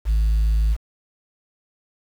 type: tone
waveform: sine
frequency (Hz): 53.8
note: A1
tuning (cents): -38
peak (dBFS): -13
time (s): 0.05-0.77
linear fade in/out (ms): 50
effects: tanh soft clip ceiling -14 dBFS + 7-bit